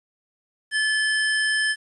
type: tone pair together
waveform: square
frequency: 1731 / 3102 Hz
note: A6 / G7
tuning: -29 / -19 cents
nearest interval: minor seventh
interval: 1010 cents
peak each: -21 / -30 dBFS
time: 0.71-1.76 s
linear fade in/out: 50 ms
effects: resampled to 24000 Hz + 9-bit

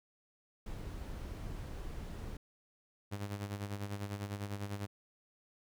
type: noise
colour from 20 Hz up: brown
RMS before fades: -43 dBFS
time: 0.66-2.37 s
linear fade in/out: 5 ms
type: tone with tremolo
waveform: sawtooth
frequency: 101.3 Hz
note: G#2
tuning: 43 cents flat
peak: -32 dBFS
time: 3.11-4.87 s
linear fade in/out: 20 ms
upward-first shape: sine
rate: 10 Hz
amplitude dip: 65%
effects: none

